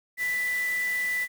sine tone in noise, 1983 Hz, B6, 7 cents sharp, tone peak -25 dBFS, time 0.17-1.28 s, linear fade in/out 50 ms, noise white, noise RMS -40 dBFS, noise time 0.17-1.28 s, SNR +12 dB, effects none

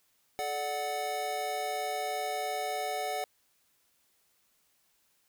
square chord, D major, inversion second, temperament equal with one note detuned, 431.4 / 587.3 / 740 Hz, A4 / D5 / F#5, -34 / 0 / 0 cents, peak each -40 / -39 / -34 dBFS, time 0.39-3.24 s, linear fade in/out 0 ms, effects white hiss -71 dBFS RMS until 5.28 s

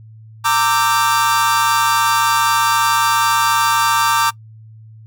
45% pulse chord, E half-diminished seventh, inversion second, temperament equal with one note detuned, 917.4 / 1174.7 / 1318.5 / 1568 Hz, Bb5 / D6 / E6 / G6, -28 / 0 / 0 / 0 cents, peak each -17 / -16 / -22 / -22 dBFS, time 0.44-4.31 s, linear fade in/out 20 ms, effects noise-tail reverb RT60 0.1 s tail -22 dB re dry + added 110 Hz sine -37 dBFS peak until 5.06 s

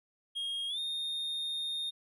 triangle tone with pitch glide, 3253 to 3673 Hz, G#7 to A#7, -37 to -26 cents, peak -32 dBFS, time 0.35-1.91 s, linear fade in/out 20 ms, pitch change +211 cents, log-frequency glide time 0.68-0.79 s, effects none

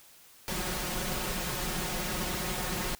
pink noise with comb filter, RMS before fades -33 dBFS, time 0.48-2.95 s, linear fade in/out 0 ms, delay 5.5 ms, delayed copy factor +0.75, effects white hiss -56 dBFS RMS until 2.99 s

